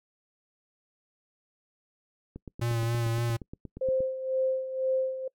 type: click train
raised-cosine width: 3 ms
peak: -27 dBFS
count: 15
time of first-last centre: 2.36-4.005 s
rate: 8.51 Hz
type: tone with vibrato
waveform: square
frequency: 116.54 Hz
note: A#2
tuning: in tune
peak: -27 dBFS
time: 2.61-3.37 s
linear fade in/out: 10 ms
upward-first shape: sine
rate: 3.6 Hz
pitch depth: 28 cents each way
type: tone with tremolo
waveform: sine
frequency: 523.3 Hz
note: C5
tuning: in tune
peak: -23 dBFS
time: 3.81-5.28 s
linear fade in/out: 5 ms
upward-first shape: sine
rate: 2 Hz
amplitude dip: 70%
effects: noise-tail reverb RT60 0.1 s tail -25 dB re dry